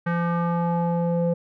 square tone with low-pass filter sweep, 171.1 Hz, F3, 35 cents flat, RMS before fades -23 dBFS, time 0.06-1.34 s, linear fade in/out 10 ms, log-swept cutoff 1600 to 530 Hz, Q 3, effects none

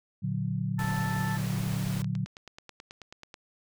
sine chord, Bb augmented, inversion none, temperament equal, 116.54 / 146.83 / 185 Hz, Bb2 / D3 / F#3, 0 / 0 / 0 cents, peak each -32 dBFS, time 0.22-2.26 s, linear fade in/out 20 ms
harmonic tone, 440 Hz, A4, in tune, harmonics 2 / 3 / 4, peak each -36 / -42 / -37 dBFS, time 0.78-1.38 s, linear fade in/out 20 ms
pink noise, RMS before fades -40 dBFS, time 0.79-2.02 s, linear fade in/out 0 ms
click train, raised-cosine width 0.2 ms, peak -27 dBFS, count 16, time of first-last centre 1.72-3.342 s, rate 9.25 Hz
effects none

